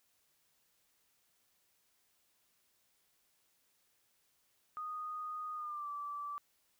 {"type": "tone with pitch glide", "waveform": "sine", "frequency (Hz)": [1238, 1161.8], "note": ["D#6", "D6"], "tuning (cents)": [-9, -19], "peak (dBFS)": -39, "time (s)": [4.77, 6.38], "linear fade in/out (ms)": 0, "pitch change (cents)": -110, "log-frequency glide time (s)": [5.54, 5.89], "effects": ["white hiss -75 dBFS RMS until 6.79 s"]}